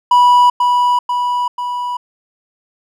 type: tone with echo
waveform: triangle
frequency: 980 Hz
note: B5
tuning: 14 cents flat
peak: -4 dBFS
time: 0.11-0.5 s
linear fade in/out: 5 ms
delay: 490 ms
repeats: 3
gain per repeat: -4 dB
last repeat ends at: 1.97 s
effects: none